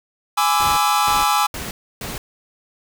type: chord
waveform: 45% pulse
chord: E dominant seventh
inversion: first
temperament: equal with one note detuned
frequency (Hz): 830.6 / 1008.5 / 1174.7 / 1318.5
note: G#5 / B5 / D6 / E6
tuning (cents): 0 / +36 / 0 / 0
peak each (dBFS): -19 / -23 / -21 / -21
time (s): 0.37-1.47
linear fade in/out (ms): 10
type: noise bursts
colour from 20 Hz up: pink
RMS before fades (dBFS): -29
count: 4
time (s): 0.6-2.18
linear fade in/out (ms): 2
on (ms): 170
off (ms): 300
effects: none